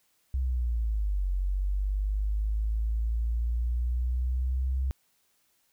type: linear two-way sweep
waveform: sine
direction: down then up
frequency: 66 to 45.98 to 66 Hz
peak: -25 dBFS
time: 0.34-4.91 s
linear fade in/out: 0 ms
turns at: 1.29 s
effects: white hiss -70 dBFS RMS until 5.72 s